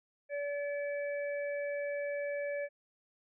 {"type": "harmonic tone", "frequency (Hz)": 574, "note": "D5", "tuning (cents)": -40, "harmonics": [1, 3, 4], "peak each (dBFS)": [-34, -44, -46], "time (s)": [0.29, 2.69], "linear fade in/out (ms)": 50, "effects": []}